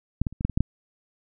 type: clicks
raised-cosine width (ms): 5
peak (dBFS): -10 / -14 / -28 / -18 / -9 / -20 / -9 / -7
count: 8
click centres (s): 0.216 / 0.268 / 0.326 / 0.409 / 0.45 / 0.497 / 0.575 / 0.606
effects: none